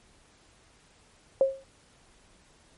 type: tone with exponential decay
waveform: sine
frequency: 538 Hz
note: C5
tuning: 48 cents sharp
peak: -15 dBFS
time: 1.41-1.64 s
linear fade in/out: 1 ms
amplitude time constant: 50 ms
effects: pink hiss -60 dBFS RMS until 2.77 s + MP3 48 kbps